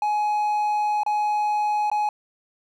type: tone with dropouts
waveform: triangle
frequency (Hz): 840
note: G#5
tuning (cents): +19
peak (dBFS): -18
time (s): 0.02-2.09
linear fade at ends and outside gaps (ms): 2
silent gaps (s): 1.034-1.063 / 1.9-1.915
effects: none